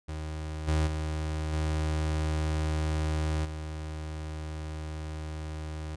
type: tone with level steps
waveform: 35% pulse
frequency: 77.6 Hz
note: D#2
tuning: 4 cents flat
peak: -32 / -22 / -28 / -25 / -33 dBFS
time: 0.08-5.96 s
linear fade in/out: 10 ms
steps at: 0.67 / 0.86 / 1.52 / 3.44 s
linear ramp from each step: 20 ms
effects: resampled to 22050 Hz